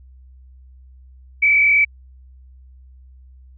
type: tone with frequency modulation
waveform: sine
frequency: 2295 Hz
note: D7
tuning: 40 cents flat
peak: -11 dBFS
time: 1.42-1.85 s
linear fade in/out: 10 ms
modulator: 41.8 Hz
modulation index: 1.1
effects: added 64 Hz sine -42 dBFS peak until 3.57 s